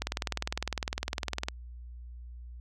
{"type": "click train", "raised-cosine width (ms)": 0.2, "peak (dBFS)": -13, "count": 30, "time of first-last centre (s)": [0.02, 1.485], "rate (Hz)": 19.8, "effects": ["added 60 Hz sine -42 dBFS peak until 2.6 s"]}